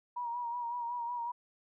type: tone with vibrato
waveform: sine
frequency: 955 Hz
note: A#5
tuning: 42 cents sharp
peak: -34 dBFS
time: 0.16-1.32 s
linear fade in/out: 10 ms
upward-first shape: sine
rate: 5.4 Hz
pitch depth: 43 cents each way
effects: none